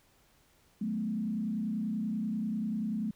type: tone with frequency modulation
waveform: sine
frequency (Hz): 215.2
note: A3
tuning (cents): -38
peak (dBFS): -30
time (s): 0.81-3.11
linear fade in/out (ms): 5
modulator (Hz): 30.3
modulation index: 0.92
effects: pink hiss -66 dBFS RMS until 3.15 s